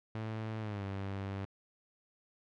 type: tone with pitch glide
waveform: sawtooth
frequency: 110 to 98 Hz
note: A2 to G2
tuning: 0 to 0 cents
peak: -33 dBFS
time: 0.15-1.45 s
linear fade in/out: 0 ms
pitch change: -200 cents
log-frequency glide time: 0.6-0.84 s
effects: low-pass 3000 Hz 12 dB/octave